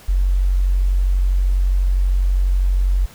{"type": "tone", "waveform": "sine", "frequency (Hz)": 46.14, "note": "F#1", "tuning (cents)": -4, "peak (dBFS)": -13, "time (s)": [0.08, 3.06], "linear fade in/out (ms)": 10, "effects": ["pink hiss -44 dBFS RMS until 3.14 s"]}